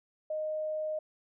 sine tone, 619 Hz, D#5, 9 cents flat, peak -31 dBFS, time 0.3-0.99 s, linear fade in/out 5 ms, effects none

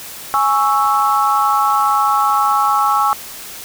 sine chord, C# minor, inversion second, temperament equal, 830.6 / 1108.7 / 1318.5 Hz, G#5 / C#6 / E6, 0 / 0 / 0 cents, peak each -16 dBFS, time 0.34-3.13 s, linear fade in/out 0 ms, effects white hiss -32 dBFS RMS until 3.64 s

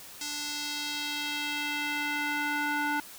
square tone with band-pass filter sweep, 293.7 Hz, D4, in tune, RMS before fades -32 dBFS, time 0.21-3 s, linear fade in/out 2 ms, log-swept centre 5900 to 1300 Hz, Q 1.5, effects white hiss -47 dBFS RMS until 3.18 s

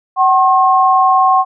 sine tone pair together, 756.2 / 1075 Hz, F#5 / C6, +38 / +47 cents, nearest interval tritone, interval 609 cents, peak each -10 dBFS, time 0.16-1.45 s, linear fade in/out 50 ms, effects none

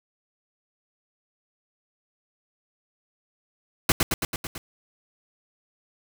pink noise with echo, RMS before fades -18 dBFS, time 3.89-3.92 s, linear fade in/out 2 ms, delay 110 ms, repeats 6, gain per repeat -3 dB, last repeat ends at 4.58 s, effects none

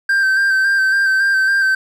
triangle tone with vibrato, 1568 Hz, G6, in tune, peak -10 dBFS, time 0.09-1.75 s, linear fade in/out 5 ms, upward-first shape square, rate 3.6 Hz, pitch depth 24 cents each way, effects none

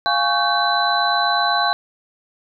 sine tone cluster, 698 / 826 / 1114 / 1538 / 4006 Hz, F5 / G#5 / C#6 / G6 / B7, -1 / -10 / +8 / -33 / +24 cents, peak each -22 dBFS, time 0.06-1.73 s, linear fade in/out 0 ms, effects none

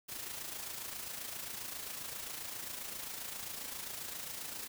white noise with amplitude modulation, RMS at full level -41 dBFS, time 0.08-4.68 s, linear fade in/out 20 ms, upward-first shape sine, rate 27.5 Hz, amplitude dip 50%, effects none

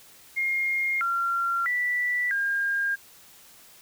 sine tone with pitch steps, 2133 / 1375 / 1966 / 1611 Hz, C7 / F6 / B6 / G6, +33 / -27 / -8 / +47 cents, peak -23 dBFS, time 0.36-2.96 s, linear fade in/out 20 ms, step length 650 ms, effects white hiss -52 dBFS RMS until 3.81 s

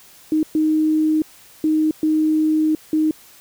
sine tone bursts at uneven times, 311.1 Hz, D#4, in tune, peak -14 dBFS, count 5, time 0.32-0.43 / 0.55-1.22 / 1.64-1.91 / 2.03-2.75 / 2.93-3.11 s, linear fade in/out 2 ms, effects white hiss -47 dBFS RMS until 3.4 s

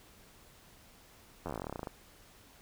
slowing click train, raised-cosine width 1 ms, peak -24 dBFS, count 19, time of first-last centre 1.46-1.872 s, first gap 11 ms, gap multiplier 1.08, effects pink hiss -59 dBFS RMS until 2.61 s

